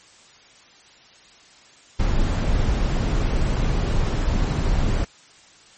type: noise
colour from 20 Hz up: brown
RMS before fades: -20 dBFS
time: 1.99-5.05 s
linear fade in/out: 10 ms
effects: white hiss -50 dBFS RMS until 5.77 s + MP3 32 kbps